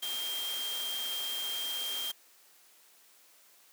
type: tone in noise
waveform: sine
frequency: 3192 Hz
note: G7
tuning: 31 cents sharp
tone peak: -34 dBFS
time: 0.02-2.12 s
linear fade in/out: 10 ms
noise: white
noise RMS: -40 dBFS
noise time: 0.02-2.12 s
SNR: +3 dB
effects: white hiss -61 dBFS RMS until 3.72 s + high-pass 300 Hz 12 dB/octave